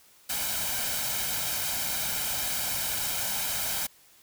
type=noise with comb filter; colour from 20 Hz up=white; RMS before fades=-30 dBFS; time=0.29-3.87 s; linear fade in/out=10 ms; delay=1.3 ms; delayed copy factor=+0.6; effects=white hiss -58 dBFS RMS until 4.22 s